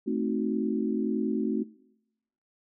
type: chord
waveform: sine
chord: A diminished seventh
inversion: none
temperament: equal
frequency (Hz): 220 / 261.6 / 311.1 / 370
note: A3 / C4 / Eb4 / Gb4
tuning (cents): 0 / 0 / 0 / 0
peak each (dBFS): -30 / -31 / -33 / -32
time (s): 0.06-1.64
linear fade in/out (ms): 20
effects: noise-tail reverb RT60 0.9 s tail -22 dB re dry